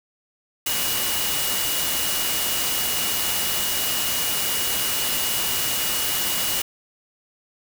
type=tone in noise; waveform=sine; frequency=2896 Hz; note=F#7; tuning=38 cents flat; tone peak=-30 dBFS; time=0.66-6.62 s; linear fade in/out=5 ms; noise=white; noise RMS=-24 dBFS; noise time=0.66-6.62 s; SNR=-9 dB; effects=none